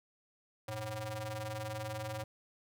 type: ring-modulated tone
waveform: sawtooth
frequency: 213.9 Hz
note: A3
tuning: 49 cents flat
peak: -31 dBFS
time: 0.68-2.24 s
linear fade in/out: 5 ms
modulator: 331 Hz
effects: none